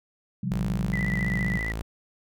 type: chord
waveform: sine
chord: C suspended fourth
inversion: none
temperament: equal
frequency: 130.81 / 174.61 / 196 Hz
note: C3 / F3 / G3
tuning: 0 / 0 / 0 cents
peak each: -30 dBFS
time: 0.43-1.58 s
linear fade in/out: 5 ms
type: tone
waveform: sawtooth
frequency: 55 Hz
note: A1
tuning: in tune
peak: -26 dBFS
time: 0.51-1.82 s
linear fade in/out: 5 ms
type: tone with vibrato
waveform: sine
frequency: 1975.5 Hz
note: B6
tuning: in tune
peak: -29 dBFS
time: 0.93-1.72 s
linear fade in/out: 2 ms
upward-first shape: triangle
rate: 15 Hz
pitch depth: 58 cents each way
effects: none